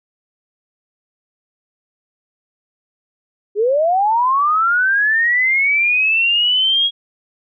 sine linear sweep, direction up, 394.1 to 3317 Hz, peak -12 dBFS, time 3.55-6.91 s, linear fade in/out 50 ms, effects none

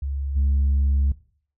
sine tone with level steps, 69.3 Hz, C#2, in tune, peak -24 / -15 dBFS, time 0.02-1.12 s, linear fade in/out 5 ms, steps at 0.35 s, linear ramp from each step 20 ms, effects noise-tail reverb RT60 0.5 s tail -19 dB re dry + tanh soft clip ceiling -15 dBFS

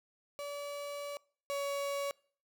35% pulse tone pair in turn, 574 / 562.5 Hz, D5 / C#5, -40 / +25 cents, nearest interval unison, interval 35 cents, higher first, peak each -37 / -32 dBFS, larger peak second, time 0.39-1.17 / 1.5-2.11 s, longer first, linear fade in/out 0 ms, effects noise-tail reverb RT60 0.5 s tail -25 dB re dry

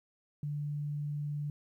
sine tone, 146.83 Hz, D3, in tune, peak -33 dBFS, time 0.43-1.5 s, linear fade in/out 2 ms, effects 12-bit

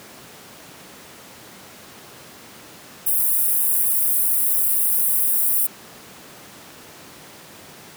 white high-pass noise, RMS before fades -19 dBFS, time 3.06-5.67 s, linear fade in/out 10 ms, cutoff 9400 Hz, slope 48 dB/octave, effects pink hiss -42 dBFS RMS until 7.96 s + high-pass 150 Hz 12 dB/octave

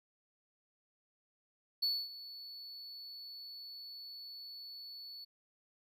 triangle tone with ADSR envelope, 4437 Hz, C#8, 1 cent sharp, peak -28 dBFS, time 1.82-5.25 s, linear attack 11 ms, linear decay 250 ms, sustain -17 dB, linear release 13 ms, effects none

